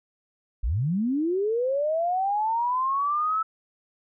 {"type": "linear sweep", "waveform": "sine", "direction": "up", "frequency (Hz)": [42.23, 1318.5], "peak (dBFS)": -22, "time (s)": [0.63, 3.43], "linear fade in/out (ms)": 10, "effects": []}